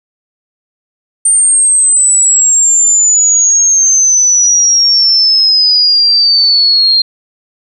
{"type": "exponential sweep", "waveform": "sine", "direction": "down", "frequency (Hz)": [8870, 4186], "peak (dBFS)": -5, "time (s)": [1.25, 7.02], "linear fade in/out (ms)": 5, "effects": []}